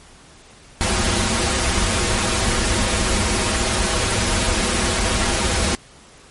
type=noise with comb filter; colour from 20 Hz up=pink; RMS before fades=-19 dBFS; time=0.81-5.75 s; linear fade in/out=0 ms; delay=6.9 ms; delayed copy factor=-0.8; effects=pink hiss -46 dBFS RMS until 6.3 s + MP3 48 kbps